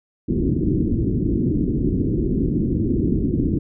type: low-pass noise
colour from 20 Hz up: white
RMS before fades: -20 dBFS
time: 0.28-3.59 s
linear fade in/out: 10 ms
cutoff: 360 Hz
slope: 48 dB/octave
effects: none